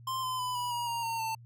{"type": "tone with pitch steps", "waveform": "square", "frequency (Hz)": [1046.5, 1023.2, 1000.4, 978.1, 956.3, 935, 914.2, 893.8], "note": ["C6", "C6", "B5", "B5", "A#5", "A#5", "A#5", "A5"], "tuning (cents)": [0, -39, 22, -17, 44, 5, -34, 27], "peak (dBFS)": -32, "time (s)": [0.07, 1.35], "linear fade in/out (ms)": 5, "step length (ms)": 160, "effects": ["added 118 Hz sine -49 dBFS peak until 1.45 s"]}